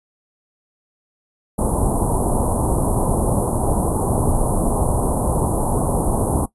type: band-stop noise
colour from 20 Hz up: pink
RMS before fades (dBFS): -18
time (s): 1.58-6.46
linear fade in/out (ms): 10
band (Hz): 1000 to 9800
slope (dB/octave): 48
effects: noise-tail reverb RT60 0.1 s tail -17 dB re dry + resampled to 24000 Hz

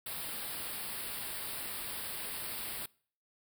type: band-stop noise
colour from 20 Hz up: white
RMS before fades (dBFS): -40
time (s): 0.06-2.86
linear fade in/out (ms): 5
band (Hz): 5000 to 8200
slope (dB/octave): 96
effects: noise-tail reverb RT60 0.5 s tail -24 dB re dry

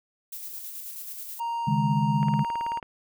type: noise with tremolo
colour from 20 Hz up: violet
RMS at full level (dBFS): -37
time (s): 0.32-1.4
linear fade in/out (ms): 5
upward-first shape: square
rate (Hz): 9.3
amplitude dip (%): 30
type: tone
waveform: triangle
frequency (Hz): 932.3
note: A#5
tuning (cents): 0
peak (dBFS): -25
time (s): 1.39-2.8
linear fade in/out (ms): 20
type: chord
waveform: sine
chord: C# suspended second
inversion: none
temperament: equal with one note detuned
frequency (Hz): 138.59 / 154.94 / 207.7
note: C#3 / D#3 / G#3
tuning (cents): 0 / -7 / 0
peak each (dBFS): -26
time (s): 1.67-2.44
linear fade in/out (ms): 10
type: click train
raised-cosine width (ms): 0.5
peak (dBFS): -22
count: 12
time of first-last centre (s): 2.23-2.828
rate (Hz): 18.4
effects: none

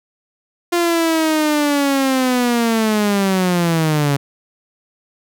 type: linear sweep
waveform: sawtooth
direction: down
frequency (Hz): 349.2 to 138.59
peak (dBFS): -10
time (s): 0.72-4.17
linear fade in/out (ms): 10
effects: none

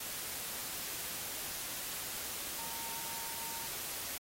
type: tone in noise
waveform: sine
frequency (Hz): 916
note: A#5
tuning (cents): -31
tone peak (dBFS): -49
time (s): 2.58-3.67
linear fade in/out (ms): 5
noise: white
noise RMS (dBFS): -41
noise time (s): 0-4.18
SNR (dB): -11
effects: AAC 48 kbps

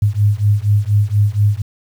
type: beating tone pair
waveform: sine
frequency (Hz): 101.4 / 105.6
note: G#2 / G#2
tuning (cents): -41 / +29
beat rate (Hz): 4.2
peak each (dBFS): -14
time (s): 0.02-1.62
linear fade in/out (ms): 5
effects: 7-bit

